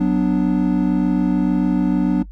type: chord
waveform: triangle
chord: B minor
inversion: second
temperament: equal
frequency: 185 / 246.9 / 293.7 Hz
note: F#3 / B3 / D4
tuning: 0 / 0 / 0 cents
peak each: -16 / -18 / -16 dBFS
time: 0-2.23 s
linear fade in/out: 10 ms
effects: noise-tail reverb RT60 0.1 s tail -17 dB re dry + added 49 Hz sine -33 dBFS peak until 2.31 s